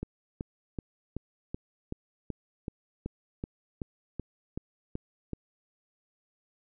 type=click train; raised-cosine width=3 ms; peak=-21 dBFS; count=15; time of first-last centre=0.03-5.333 s; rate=2.64 Hz; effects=none